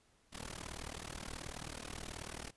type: noise with amplitude modulation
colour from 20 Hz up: pink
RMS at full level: -42 dBFS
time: 0.32-2.51 s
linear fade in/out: 20 ms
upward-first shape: sine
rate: 38.6 Hz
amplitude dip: 95%
effects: pink hiss -71 dBFS RMS until 2.56 s + resampled to 24000 Hz